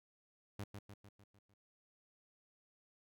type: tone with echo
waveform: sawtooth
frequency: 101.1 Hz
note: G#2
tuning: 46 cents flat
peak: -38 dBFS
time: 0.59-0.64 s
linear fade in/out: 5 ms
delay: 150 ms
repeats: 6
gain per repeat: -5 dB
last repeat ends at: 1.54 s
effects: none